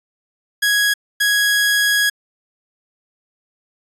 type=tone pair in turn; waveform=sawtooth; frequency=1661.2 / 1661.2 Hz; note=G#6 / G#6; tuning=0 / 0 cents; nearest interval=unison; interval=0 cents; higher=neither; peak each=-10 dBFS; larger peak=neither; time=0.62-0.94 / 1.2-2.1 s; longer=second; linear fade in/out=10 ms; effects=resampled to 32000 Hz